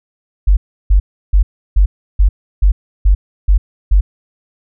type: tone bursts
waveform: sine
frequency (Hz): 48.17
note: G1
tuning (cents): -30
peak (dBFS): -5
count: 9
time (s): 0.47-4.01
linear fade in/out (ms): 10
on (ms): 100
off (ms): 330
effects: none